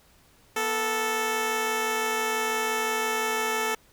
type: tone pair together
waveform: 10% pulse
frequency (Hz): 242.8 / 439.7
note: B3 / A4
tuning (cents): -29 / -1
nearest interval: minor seventh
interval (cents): 1028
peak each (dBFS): -27 / -17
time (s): 0.56-3.75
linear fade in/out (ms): 5
effects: pink hiss -59 dBFS RMS until 3.92 s